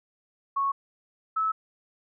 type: tone pair in turn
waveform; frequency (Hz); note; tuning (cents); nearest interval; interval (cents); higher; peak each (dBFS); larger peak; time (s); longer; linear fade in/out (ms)
sine; 1104 / 1301.6; C#6 / E6; -7 / -22; minor third; 285; second; -23; neither; 0.56-0.72 / 1.36-1.52; neither; 10
effects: none